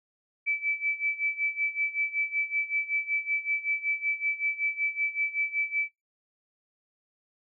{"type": "tone with tremolo", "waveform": "sine", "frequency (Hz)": 2311, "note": "D7", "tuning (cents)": -28, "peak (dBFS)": -23, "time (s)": [0.46, 5.89], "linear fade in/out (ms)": 20, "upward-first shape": "sine", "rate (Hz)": 5.3, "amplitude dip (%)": 85, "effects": ["noise-tail reverb RT60 0.2 s tail -21 dB re dry"]}